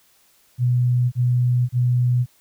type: tone bursts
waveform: sine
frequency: 123.47 Hz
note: B2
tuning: in tune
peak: -15 dBFS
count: 3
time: 0.58-2.262 s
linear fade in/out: 50 ms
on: 540 ms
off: 31 ms
effects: white hiss -58 dBFS RMS until 2.4 s